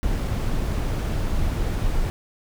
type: noise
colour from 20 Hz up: brown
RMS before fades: -23 dBFS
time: 0.03-2.1 s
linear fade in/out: 0 ms
effects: none